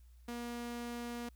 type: tone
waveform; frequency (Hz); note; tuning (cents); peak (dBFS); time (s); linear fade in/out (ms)
sawtooth; 238.5; A#3; +40; -36; 0.28-1.29; 5
effects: added 60 Hz sine -56 dBFS peak until 1.35 s + white hiss -75 dBFS RMS until 1.35 s